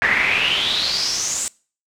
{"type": "noise with band-pass filter sweep", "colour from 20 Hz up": "brown", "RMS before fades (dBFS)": -20, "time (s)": [0.02, 1.48], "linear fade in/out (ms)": 0, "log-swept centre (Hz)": [1800, 7900], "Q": 6.9, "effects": ["noise-tail reverb RT60 0.4 s tail -24 dB re dry"]}